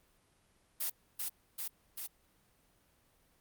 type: noise with echo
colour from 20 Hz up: blue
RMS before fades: -35 dBFS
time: 0.8-0.9 s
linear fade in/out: 10 ms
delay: 390 ms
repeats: 3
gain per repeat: -2 dB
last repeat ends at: 2.07 s
effects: pink hiss -70 dBFS RMS until 3.4 s + Opus 32 kbps